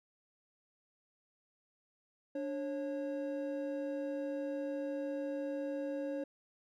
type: tone pair together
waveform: triangle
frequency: 292 / 546.2 Hz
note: D4 / C#5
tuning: -10 / -26 cents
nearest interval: major seventh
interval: 1084 cents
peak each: -37 / -36 dBFS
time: 2.35-6.24 s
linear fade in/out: 5 ms
effects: none